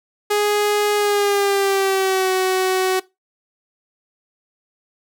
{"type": "tone with pitch glide", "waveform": "sawtooth", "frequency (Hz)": [415.3, 374.3], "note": ["G#4", "F#4"], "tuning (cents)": [0, 20], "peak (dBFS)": -12, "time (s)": [0.3, 3], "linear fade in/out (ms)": 10, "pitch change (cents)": -180, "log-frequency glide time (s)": [0.96, 2.32], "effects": ["noise-tail reverb RT60 0.2 s tail -19 dB re dry"]}